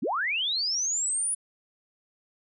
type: linear sweep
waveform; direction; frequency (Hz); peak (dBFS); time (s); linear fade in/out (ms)
sine; up; 158.3 to 9956; -25; 0.02-1.35; 10
effects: none